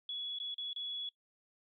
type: tone with dropouts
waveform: sine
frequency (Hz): 3382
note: G#7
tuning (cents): +31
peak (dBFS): -37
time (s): 0.09-1.09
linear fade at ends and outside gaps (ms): 2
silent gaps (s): 0.387-0.4 / 0.543-0.581 / 0.731-0.761
effects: noise-tail reverb RT60 0.1 s tail -21 dB re dry